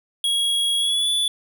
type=tone with pitch glide; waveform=square; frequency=3314 to 3457 Hz; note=G#7 to A7; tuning=-4 to -31 cents; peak=-19 dBFS; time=0.24-1.28 s; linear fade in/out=2 ms; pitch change=+73 cents; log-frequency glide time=0.77-1.09 s; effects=none